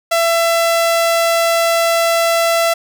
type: tone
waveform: sawtooth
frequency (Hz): 670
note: E5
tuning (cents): +28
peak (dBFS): -8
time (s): 0.11-2.74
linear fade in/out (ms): 10
effects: none